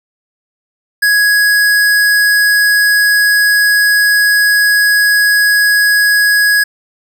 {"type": "tone", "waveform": "square", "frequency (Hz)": 1666, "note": "G#6", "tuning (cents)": 5, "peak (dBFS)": -8, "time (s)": [1.02, 6.64], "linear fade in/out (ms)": 10, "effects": []}